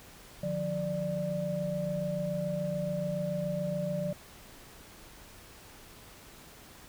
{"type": "tone cluster", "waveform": "sine", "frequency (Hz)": [151.2, 178.2, 590], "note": ["D#3", "F3", "D5"], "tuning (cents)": [-49, 35, 8], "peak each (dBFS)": [-37, -34, -33], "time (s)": [0.43, 4.13], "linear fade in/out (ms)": 5, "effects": ["pink hiss -52 dBFS RMS until 6.88 s"]}